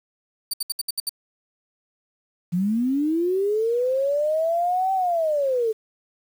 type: tone bursts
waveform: 20% pulse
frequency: 4602 Hz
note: D8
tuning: 36 cents flat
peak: -17 dBFS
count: 7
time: 0.51-1.094 s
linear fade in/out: 5 ms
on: 26 ms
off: 67 ms
type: linear two-way sweep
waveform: sine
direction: up then down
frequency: 167.9 to 774 to 428 Hz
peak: -19 dBFS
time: 2.52-5.73 s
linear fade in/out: 20 ms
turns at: 4.93 s
effects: 8-bit